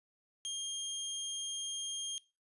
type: tone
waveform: 25% pulse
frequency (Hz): 3216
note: G7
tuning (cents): +44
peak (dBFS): -33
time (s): 0.45-2.18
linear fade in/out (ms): 0
effects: noise-tail reverb RT60 0.3 s tail -21 dB re dry + resampled to 24000 Hz